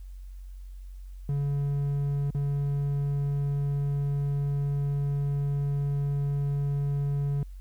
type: tone with dropouts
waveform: triangle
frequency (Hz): 141.7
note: C#3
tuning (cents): +38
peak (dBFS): -23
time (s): 1.29-7.43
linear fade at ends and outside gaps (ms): 2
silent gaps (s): 2.305-2.347
effects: added 46 Hz sine -39 dBFS peak until 7.6 s + white hiss -67 dBFS RMS until 7.6 s